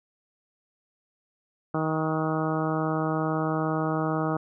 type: harmonic tone with a mistuned harmonic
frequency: 157.7 Hz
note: D#3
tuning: 24 cents sharp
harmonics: 1 / 2 / 3 / 4 / 5 / 6 / 7 / 8 / 9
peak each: -29 / -29 / -33 / -33 / -34 / -39 / -37 / -34 / -41 dBFS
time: 1.74-4.37 s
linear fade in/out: 5 ms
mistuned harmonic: 9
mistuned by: +25 cents
effects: none